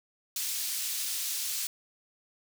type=high-pass noise; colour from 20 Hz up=pink; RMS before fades=-33 dBFS; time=0.36-1.67 s; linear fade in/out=2 ms; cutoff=4500 Hz; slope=12 dB/octave; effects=none